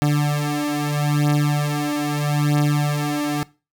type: beating tone pair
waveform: 30% pulse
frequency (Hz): 146.83 / 147.61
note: D3 / D3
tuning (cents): 0 / +9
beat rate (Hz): 0.78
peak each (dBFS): -18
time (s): 0.02-3.43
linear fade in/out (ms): 0
effects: noise-tail reverb RT60 0.3 s tail -21 dB re dry